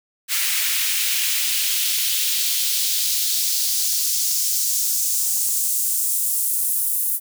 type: noise with high-pass filter sweep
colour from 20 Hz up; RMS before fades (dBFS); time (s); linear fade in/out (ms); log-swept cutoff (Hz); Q
white; -21; 0.28-7.2; 50; 2000 to 11000; 1.5
effects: none

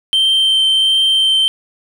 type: tone with vibrato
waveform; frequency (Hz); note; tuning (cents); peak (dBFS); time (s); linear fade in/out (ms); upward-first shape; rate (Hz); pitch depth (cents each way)
sine; 3125; G7; -6; -7; 0.13-1.48; 0; triangle; 1.4; 8
effects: tanh soft clip ceiling -9 dBFS + 8-bit

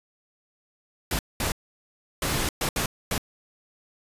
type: noise bursts at uneven times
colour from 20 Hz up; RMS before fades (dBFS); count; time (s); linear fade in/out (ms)
pink; -26; 6; 1.11-1.19 / 1.4-1.52 / 2.22-2.49 / 2.61-2.69 / 2.76-2.86 / 3.11-3.18; 2
effects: resampled to 32000 Hz

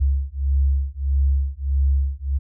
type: beating tone pair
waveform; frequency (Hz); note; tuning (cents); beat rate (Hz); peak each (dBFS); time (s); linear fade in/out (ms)
sine; 67.9 / 69.5; C#2 / C#2; -35 / +5; 1.6; -20; 0-2.39; 20
effects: none

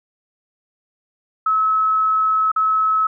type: tone with dropouts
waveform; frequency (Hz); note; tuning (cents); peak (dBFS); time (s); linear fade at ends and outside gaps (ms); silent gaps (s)
sine; 1292; E6; -35; -14; 1.46-3.07; 5; 2.517-2.561
effects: none

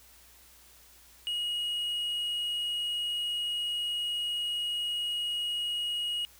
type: tone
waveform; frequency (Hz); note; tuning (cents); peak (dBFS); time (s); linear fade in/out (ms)
triangle; 2890; F#7; -41; -28; 1.27-6.25; 0
effects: added 60 Hz sine -63 dBFS peak until 6.39 s + white hiss -57 dBFS RMS until 6.39 s

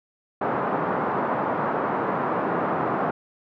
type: band-pass noise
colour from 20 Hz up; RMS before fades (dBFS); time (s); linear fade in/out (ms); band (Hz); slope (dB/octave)
white; -25; 0.41-3.11; 5; 140 to 1200; 24
effects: none

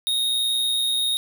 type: tone with amplitude modulation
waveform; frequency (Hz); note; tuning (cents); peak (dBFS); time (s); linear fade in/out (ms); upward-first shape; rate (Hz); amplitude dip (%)
square; 3729; A#7; 0; -19; 0.07-1.17; 0; sine; 121; 40
effects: none

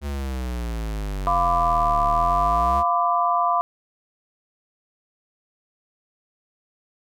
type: exponential two-way sweep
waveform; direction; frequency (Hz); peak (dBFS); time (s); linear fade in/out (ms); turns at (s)
square; down then up; 73 to 35.81 to 73; -26; 0.01-2.84; 50; 2.06
type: chord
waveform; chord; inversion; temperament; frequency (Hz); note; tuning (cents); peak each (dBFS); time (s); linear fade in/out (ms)
sine; B diminished; second; equal with one note detuned; 698.5 / 1006.2 / 1174.7; F5 / B5 / D6; 0 / +32 / 0; -22; 1.27-3.61; 0
effects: none

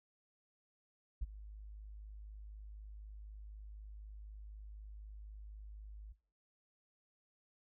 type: tone with ADSR envelope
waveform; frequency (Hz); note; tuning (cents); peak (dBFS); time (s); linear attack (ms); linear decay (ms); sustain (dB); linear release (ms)
sine; 52; G#1; +3; -30; 1.21-6.13; 15; 26; -17; 14
effects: noise-tail reverb RT60 0.4 s tail -19 dB re dry + tanh soft clip ceiling -32 dBFS

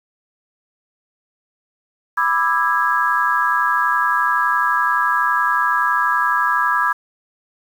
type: chord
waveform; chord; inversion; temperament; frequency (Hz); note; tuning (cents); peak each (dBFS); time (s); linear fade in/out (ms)
sine; E dominant seventh; second; just; 988.9 / 1186.7 / 1318.5 / 1648.1; B5 / D6 / E6 / G#6; +2 / +18 / 0 / -14; -20 / -20 / -22 / -19; 2.17-6.93; 10
effects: 7-bit

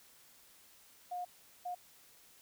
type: tone bursts at uneven times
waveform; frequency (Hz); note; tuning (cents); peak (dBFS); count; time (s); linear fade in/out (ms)
sine; 716; F5; +43; -37; 2; 1.11-1.25 / 1.65-1.75; 10
effects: white hiss -62 dBFS RMS until 2.41 s

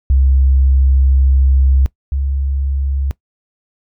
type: tone pair in turn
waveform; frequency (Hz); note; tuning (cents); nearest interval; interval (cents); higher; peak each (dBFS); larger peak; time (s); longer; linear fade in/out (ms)
sine; 66.8 / 68.48; C2 / C#2; +36 / -20; unison; 44; second; -7 / -14; first; 0.1-1.86 / 2.12-3.11; first; 0
effects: noise-tail reverb RT60 0.1 s tail -20 dB re dry + tanh soft clip ceiling -3 dBFS

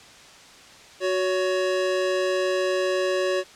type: tone pair together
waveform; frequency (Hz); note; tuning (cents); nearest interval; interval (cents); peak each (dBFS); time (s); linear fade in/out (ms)
square; 369.9 / 562; F#4 / C#5; 0 / +24; perfect fifth; 724; -25; 1-3.44; 50
effects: white hiss -47 dBFS RMS until 3.55 s + low-pass 6000 Hz 12 dB/octave

